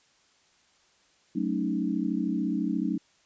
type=chord; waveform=sine; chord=D# half-diminished seventh; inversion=first; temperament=equal with one note detuned; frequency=187.47 / 220 / 277.2 / 311.1 Hz; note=F#3 / A3 / C#4 / D#4; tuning=+23 / 0 / 0 / 0 cents; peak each=-31 dBFS; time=1.35-2.98 s; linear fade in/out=10 ms; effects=white hiss -64 dBFS RMS until 3.25 s + resampled to 16000 Hz